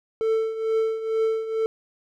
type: tone with tremolo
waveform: triangle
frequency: 444.5 Hz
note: A4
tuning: 18 cents sharp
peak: -16 dBFS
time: 0.21-1.66 s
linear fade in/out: 0 ms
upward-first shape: triangle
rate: 2.2 Hz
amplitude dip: 75%
effects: none